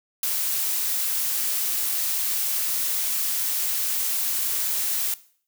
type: noise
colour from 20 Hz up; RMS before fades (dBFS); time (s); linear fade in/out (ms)
blue; -25; 0.23-5.14; 2
effects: noise-tail reverb RT60 0.5 s tail -18 dB re dry